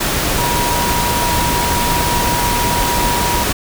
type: tone in noise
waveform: sine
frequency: 959 Hz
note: A#5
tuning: 49 cents sharp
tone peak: -18 dBFS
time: 0.38-3.44 s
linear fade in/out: 10 ms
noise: pink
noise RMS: -17 dBFS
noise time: 0-3.53 s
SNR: -4 dB
effects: none